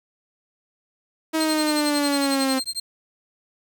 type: linear sweep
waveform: sawtooth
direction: down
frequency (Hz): 320 to 261.3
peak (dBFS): -16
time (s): 1.33-2.6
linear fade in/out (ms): 20
type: tone with tremolo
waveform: 30% pulse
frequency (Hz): 4186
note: C8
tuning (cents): 0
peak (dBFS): -21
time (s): 1.4-2.8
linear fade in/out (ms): 5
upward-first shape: sine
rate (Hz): 11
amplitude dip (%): 100
effects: 8-bit